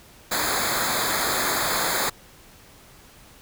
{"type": "noise with comb filter", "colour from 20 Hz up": "pink", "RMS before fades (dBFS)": -24, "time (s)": [0.31, 2.1], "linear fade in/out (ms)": 10, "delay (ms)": 0.35, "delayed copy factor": -0.9, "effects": ["pink hiss -50 dBFS RMS until 3.41 s"]}